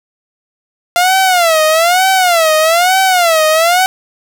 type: tone with vibrato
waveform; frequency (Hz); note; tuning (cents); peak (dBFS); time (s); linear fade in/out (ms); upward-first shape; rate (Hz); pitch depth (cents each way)
sawtooth; 690; F5; -21; -4; 0.96-3.86; 0; sine; 1.1; 180
effects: none